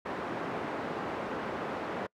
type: band-pass noise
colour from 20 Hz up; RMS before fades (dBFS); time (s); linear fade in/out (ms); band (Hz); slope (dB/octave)
pink; -36; 0.05-2.07; 10; 250 to 1400; 12
effects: noise-tail reverb RT60 0.1 s tail -26 dB re dry